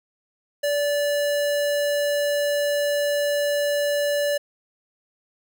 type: tone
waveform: square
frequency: 580 Hz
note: D5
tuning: 22 cents flat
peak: -21 dBFS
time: 0.63-4.38 s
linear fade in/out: 10 ms
effects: none

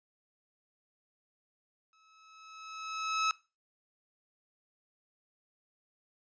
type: tone with exponential growth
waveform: sawtooth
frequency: 1294 Hz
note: E6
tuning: 32 cents flat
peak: -22 dBFS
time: 1.93-3.31 s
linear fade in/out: 1 ms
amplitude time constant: 300 ms
effects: noise-tail reverb RT60 0.3 s tail -21 dB re dry + resampled to 16000 Hz

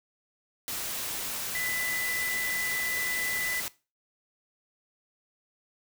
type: tone in noise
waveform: sine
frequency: 1994 Hz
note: B6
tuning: 16 cents sharp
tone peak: -30 dBFS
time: 1.55-3.6 s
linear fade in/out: 0 ms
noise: white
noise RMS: -34 dBFS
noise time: 0.68-3.68 s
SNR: +1 dB
effects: noise-tail reverb RT60 0.3 s tail -19 dB re dry

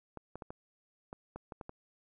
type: clicks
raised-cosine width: 1 ms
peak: -29 dBFS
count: 9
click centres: 0.173 / 0.356 / 0.422 / 0.505 / 1.129 / 1.36 / 1.522 / 1.612 / 1.694 s
effects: none

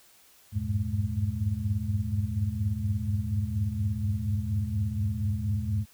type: tone cluster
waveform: sine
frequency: 81.3 / 98 / 102.2 / 119 / 211.5 Hz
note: E2 / G2 / G#2 / A#2 / G#3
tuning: -23 / 0 / -27 / +36 / +32 cents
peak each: -34 / -32 / -29 / -36 / -35 dBFS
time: 0.52-5.86 s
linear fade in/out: 50 ms
effects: white hiss -58 dBFS RMS until 5.93 s

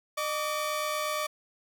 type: tone pair together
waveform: sawtooth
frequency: 609.2 / 1150 Hz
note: D#5 / D6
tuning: -37 / -37 cents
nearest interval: major seventh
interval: 1100 cents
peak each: -28 dBFS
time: 0.17-1.27 s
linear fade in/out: 10 ms
effects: none

